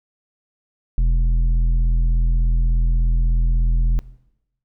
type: tone with tanh clipping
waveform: triangle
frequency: 41.71 Hz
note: E1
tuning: 21 cents sharp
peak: -15 dBFS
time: 0.98-3.99 s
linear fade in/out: 0 ms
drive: 12 dB
effects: noise-tail reverb RT60 0.9 s tail -19 dB re dry